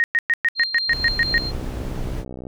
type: tone bursts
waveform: sine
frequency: 1864.7 Hz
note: A#6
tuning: in tune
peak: -14 dBFS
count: 10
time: 0-1.38 s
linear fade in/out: 0 ms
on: 39 ms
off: 110 ms
type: tone with tremolo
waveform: sine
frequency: 4186 Hz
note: C8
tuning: in tune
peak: -21 dBFS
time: 0.55-1.52 s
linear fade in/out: 50 ms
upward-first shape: sine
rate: 4.3 Hz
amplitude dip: 50%
type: noise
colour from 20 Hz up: brown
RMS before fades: -28 dBFS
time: 0.88-2.25 s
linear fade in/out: 50 ms
type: click train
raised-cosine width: 2 ms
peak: -21 dBFS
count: 76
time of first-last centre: 1.28-2.469 s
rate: 63.1 Hz
effects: none